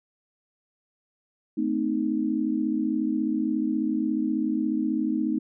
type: chord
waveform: sine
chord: A diminished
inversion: none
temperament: equal with one note detuned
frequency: 220 / 256.5 / 311.1 Hz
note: A3 / C4 / Eb4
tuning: 0 / -34 / 0 cents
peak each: -28 / -28 / -26 dBFS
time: 1.57-5.39 s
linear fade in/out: 10 ms
effects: none